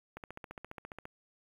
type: click train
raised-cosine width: 0.5 ms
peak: -28 dBFS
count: 14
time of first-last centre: 0.17-1.054 s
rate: 14.7 Hz
effects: 9-bit